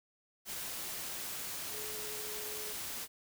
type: tone in noise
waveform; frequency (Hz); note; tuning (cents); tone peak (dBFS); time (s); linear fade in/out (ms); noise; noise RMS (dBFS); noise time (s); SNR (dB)
sine; 425.8; G#4; +43; -47; 1.7-2.75; 50; white; -41; 0.45-3.08; -9
effects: none